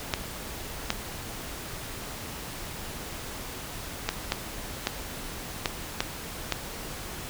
clicks, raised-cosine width 0.2 ms, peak -7 dBFS, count 8, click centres 0.138 / 0.904 / 4.09 / 4.321 / 4.871 / 5.658 / 6.005 / 6.523 s, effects pink hiss -38 dBFS RMS until 7.29 s

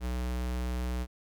square tone, 61.74 Hz, B1, in tune, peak -31 dBFS, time 0-1.07 s, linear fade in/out 50 ms, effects none

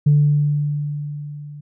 sine tone with level ramp, 146.83 Hz, D3, in tune, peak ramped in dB -8 to -33 dBFS, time 0.06-1.61 s, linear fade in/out 10 ms, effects tanh soft clip ceiling -6 dBFS

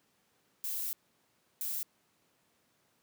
violet noise bursts at uneven times, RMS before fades -36 dBFS, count 2, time 0.64-0.93 / 1.61-1.83 s, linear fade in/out 0 ms, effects pink hiss -72 dBFS RMS until 3.02 s + high-pass 150 Hz 12 dB/octave

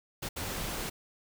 pink noise bursts at uneven times, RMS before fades -36 dBFS, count 2, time 0.22-0.29 / 0.36-0.9 s, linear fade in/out 10 ms, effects none

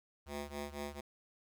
10% pulse ring-modulated tone, 144.5 Hz, D3, 28 cents flat, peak -30 dBFS, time 0.26-1.01 s, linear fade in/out 10 ms, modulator 70 Hz, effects none

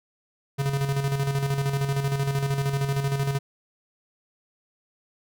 square tone with tremolo, 138.59 Hz, C#3, in tune, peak -22 dBFS, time 0.58-3.39 s, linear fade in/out 20 ms, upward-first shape square, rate 13 Hz, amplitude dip 50%, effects none

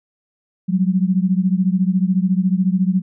sine beating tone pair, 181.6 / 195.6 Hz, F#3 / G3, -32 / -4 cents, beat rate 14 Hz, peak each -16 / -18 dBFS, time 0.68-3.02 s, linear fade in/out 20 ms, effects none

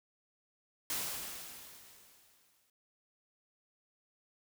white noise with exponential decay, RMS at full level -35 dBFS, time 0.9-2.7 s, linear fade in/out 2 ms, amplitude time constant 390 ms, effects none

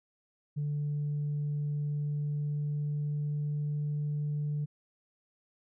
sine tone with pitch glide, 146.83 to 147.85 Hz, D3 to D3, 0 to +12 cents, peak -28 dBFS, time 0.56-4.66 s, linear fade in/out 20 ms, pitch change +12 cents, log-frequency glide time 1.97-3.92 s, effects tanh soft clip ceiling -27 dBFS

